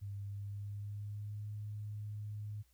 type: tone with pitch glide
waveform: sine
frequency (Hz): 100.3 to 104.92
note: G2 to G#2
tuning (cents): +40 to +18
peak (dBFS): -40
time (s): 0.01-2.63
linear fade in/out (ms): 20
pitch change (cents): +78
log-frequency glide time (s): 0.25-1.5
effects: added 60 Hz sine -69 dBFS peak until 2.73 s + white hiss -75 dBFS RMS until 2.73 s